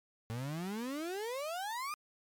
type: exponential sweep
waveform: 35% pulse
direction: up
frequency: 110 to 1244.5 Hz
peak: -35 dBFS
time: 0.3-1.94 s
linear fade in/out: 0 ms
effects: MP3 96 kbps